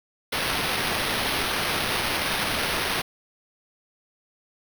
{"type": "noise with sample-and-hold", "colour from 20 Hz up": "white", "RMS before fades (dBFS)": -26, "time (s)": [0.32, 3.02], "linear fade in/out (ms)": 10, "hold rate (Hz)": 7350, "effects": []}